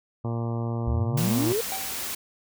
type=harmonic tone; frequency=116.54 Hz; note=A#2; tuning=in tune; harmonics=1 / 2 / 3 / 4 / 5 / 6 / 7 / 8 / 9 / 10; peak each=-27 / -33 / -37 / -39 / -41 / -43 / -44 / -45 / -46 / -47 dBFS; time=0.24-1.53 s; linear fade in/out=10 ms
type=exponential sweep; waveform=sine; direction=up; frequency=64.2 to 480 Hz; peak=-23 dBFS; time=0.87-1.61 s; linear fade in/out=5 ms
type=noise; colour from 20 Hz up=white; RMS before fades=-32 dBFS; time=1.17-2.15 s; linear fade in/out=5 ms
type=tone with exponential decay; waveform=square; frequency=770 Hz; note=G5; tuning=31 cents flat; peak=-30 dBFS; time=1.72-2.07 s; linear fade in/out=0 ms; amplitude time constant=74 ms
effects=none